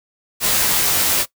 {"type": "noise with comb filter", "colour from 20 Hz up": "white", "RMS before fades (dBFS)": -17, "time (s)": [0.4, 1.26], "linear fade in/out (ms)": 50, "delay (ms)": 16, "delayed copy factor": -0.65, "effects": ["noise-tail reverb RT60 0.1 s tail -19 dB re dry"]}